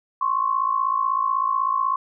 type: tone pair together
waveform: sine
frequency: 1052.6 / 1108.7 Hz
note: C6 / C#6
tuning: +10 / 0 cents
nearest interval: minor second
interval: 90 cents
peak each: -22 dBFS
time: 0.21-1.96 s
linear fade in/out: 5 ms
effects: none